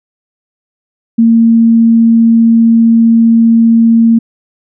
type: tone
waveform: sine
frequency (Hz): 228.8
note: A#3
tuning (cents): -32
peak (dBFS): -3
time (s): 1.18-4.19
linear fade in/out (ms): 10
effects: none